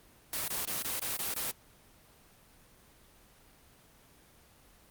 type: noise bursts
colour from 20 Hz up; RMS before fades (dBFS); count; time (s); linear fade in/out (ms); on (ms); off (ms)
white; -34; 7; 0.33-1.512; 2; 150; 22
effects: pink hiss -60 dBFS RMS until 4.9 s + Opus 24 kbps